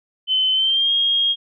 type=tone with pitch glide; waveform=sine; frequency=3053 to 3253 Hz; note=G7 to G#7; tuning=-46 to -37 cents; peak=-15 dBFS; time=0.27-1.36 s; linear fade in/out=50 ms; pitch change=+109 cents; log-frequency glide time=0.53-0.92 s; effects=none